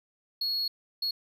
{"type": "tone bursts at uneven times", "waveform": "triangle", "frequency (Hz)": 4331, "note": "C#8", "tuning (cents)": -41, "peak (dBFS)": -26, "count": 2, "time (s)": [[0.41, 0.68], [1.02, 1.11]], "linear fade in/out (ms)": 5, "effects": []}